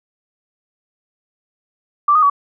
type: tone with pitch steps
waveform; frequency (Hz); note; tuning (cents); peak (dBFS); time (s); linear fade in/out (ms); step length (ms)
sine; 1170 / 1242 / 1136; D6 / D#6 / C#6; -7 / -3 / +42; -9; 2.08-2.299; 5; 73
effects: none